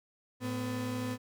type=tone pair together; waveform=35% pulse; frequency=110 / 251.8 Hz; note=A2 / B3; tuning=0 / +34 cents; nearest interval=octave + major second; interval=1434 cents; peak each=-36 / -33 dBFS; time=0.4-1.18 s; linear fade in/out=50 ms; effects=none